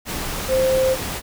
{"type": "tone in noise", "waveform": "sine", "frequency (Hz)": 523.3, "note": "C5", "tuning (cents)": 0, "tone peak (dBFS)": -15, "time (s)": [0.48, 0.97], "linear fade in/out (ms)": 50, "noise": "pink", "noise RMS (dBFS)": -27, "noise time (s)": [0.05, 1.22], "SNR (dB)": 9, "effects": []}